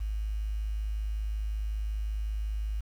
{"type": "tone with quantisation", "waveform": "sine", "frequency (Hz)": 52.7, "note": "G#1", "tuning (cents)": 26, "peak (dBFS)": -29, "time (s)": [0, 2.81], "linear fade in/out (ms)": 10, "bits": 9, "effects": []}